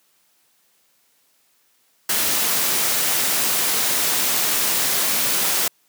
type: noise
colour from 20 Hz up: white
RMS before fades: -20 dBFS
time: 2.09-5.68 s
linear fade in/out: 5 ms
effects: white hiss -62 dBFS RMS until 5.88 s + high-pass 150 Hz 12 dB/octave